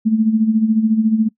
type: tone with tremolo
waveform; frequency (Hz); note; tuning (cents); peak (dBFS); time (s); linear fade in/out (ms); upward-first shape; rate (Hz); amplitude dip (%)
sine; 220; A3; 0; -9; 0.05-1.29; 20; sine; 14; 65
effects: noise-tail reverb RT60 0.1 s tail -23 dB re dry